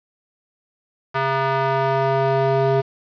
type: tone with band-pass filter sweep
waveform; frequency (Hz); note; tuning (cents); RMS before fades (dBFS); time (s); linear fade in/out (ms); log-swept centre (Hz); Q
square; 135; C#3; -45; -19; 1.14-2.82; 20; 1200 to 520; 1.4
effects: resampled to 11025 Hz + 7-bit